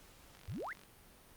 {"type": "click train", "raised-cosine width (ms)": 0.2, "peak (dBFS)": -39, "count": 24, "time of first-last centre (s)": [0.35, 0.835], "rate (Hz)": 47.4}
{"type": "exponential sweep", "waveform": "sine", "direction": "up", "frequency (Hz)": [73, 2217], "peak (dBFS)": -39, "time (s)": [0.48, 0.73], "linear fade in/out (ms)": 5}
{"effects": ["pink hiss -60 dBFS RMS until 1.36 s", "Opus 48 kbps"]}